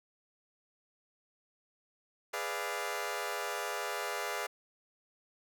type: chord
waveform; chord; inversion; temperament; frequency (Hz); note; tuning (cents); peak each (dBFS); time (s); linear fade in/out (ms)
15% pulse; G# diminished seventh; none; equal with one note detuned; 415.3 / 493.9 / 587.3 / 692; G#4 / B4 / D5 / F5; 0 / 0 / 0 / -16; -34; 2.33-4.47; 10
effects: none